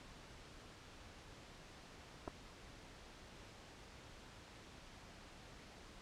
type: clicks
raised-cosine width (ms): 1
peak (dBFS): -30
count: 2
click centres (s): 2.277 / 2.28
effects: pink hiss -57 dBFS RMS until 6.01 s + low-pass 6000 Hz 12 dB/octave